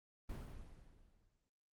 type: noise with exponential decay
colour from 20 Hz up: brown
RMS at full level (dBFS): -42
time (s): 0.29-1.49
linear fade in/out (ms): 5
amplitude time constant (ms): 260
effects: Opus 24 kbps